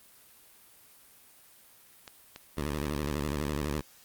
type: clicks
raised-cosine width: 0.2 ms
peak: -25 dBFS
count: 5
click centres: 2.078 / 2.361 / 2.858 / 2.963 / 3.079 s
type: tone with vibrato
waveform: 10% pulse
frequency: 73.42 Hz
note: D2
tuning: in tune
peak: -22 dBFS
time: 2.57-3.81 s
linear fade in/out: 5 ms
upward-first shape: square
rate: 12 Hz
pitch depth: 94 cents each way
effects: white hiss -57 dBFS RMS until 4.04 s + Opus 32 kbps